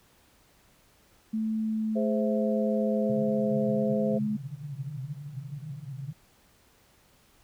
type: tone with pitch glide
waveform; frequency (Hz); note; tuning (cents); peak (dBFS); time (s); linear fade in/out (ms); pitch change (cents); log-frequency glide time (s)
sine; 219.5 to 212.4; A3 to G#3; -4 to +39; -26; 1.33-4.37; 10; -57; 1.55-3.54
type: chord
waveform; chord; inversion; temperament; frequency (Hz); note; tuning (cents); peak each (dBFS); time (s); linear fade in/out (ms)
sine; Ab augmented; none; equal; 415.3 / 523.3 / 659.3; Ab4 / C5 / E5; 0 / 0 / 0; -33 / -29 / -33; 1.95-4.19; 20
type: band-pass noise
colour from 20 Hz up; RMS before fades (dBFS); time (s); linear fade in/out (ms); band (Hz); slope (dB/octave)
white; -38; 3.09-6.13; 10; 130 to 150; 96
effects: pink hiss -62 dBFS RMS until 7.43 s